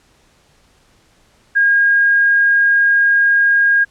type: tone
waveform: sine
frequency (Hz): 1626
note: G#6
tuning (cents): -37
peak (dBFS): -9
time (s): 1.55-3.85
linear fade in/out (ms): 20
effects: pink hiss -54 dBFS RMS until 3.9 s + low-pass 9000 Hz 12 dB/octave